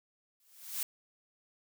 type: noise with exponential growth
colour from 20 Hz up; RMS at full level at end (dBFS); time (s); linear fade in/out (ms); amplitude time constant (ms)
blue; -32; 0.4-0.83; 1; 92
effects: none